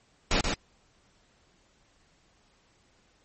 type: noise with echo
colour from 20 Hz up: pink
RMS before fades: -24 dBFS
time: 0.31-0.41 s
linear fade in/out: 2 ms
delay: 130 ms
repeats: 1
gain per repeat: -4 dB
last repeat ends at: 0.54 s
effects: pink hiss -65 dBFS RMS until 3.24 s + MP3 32 kbps